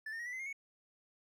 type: tone with pitch steps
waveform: triangle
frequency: 1751 / 1821.1 / 1894.1 / 1970 / 2049 / 2131 / 2216 Hz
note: A6 / A#6 / A#6 / B6 / C7 / C7 / C#7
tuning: -9 / -41 / +27 / -5 / -37 / +31 / -1 cents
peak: -38 dBFS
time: 0.06-0.529 s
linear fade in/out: 5 ms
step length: 67 ms
effects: none